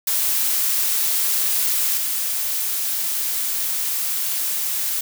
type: noise with level steps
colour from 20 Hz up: blue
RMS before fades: -20 / -23 dBFS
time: 0.07-5.01 s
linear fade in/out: 5 ms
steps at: 1.97 s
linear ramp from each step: 5 ms
effects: none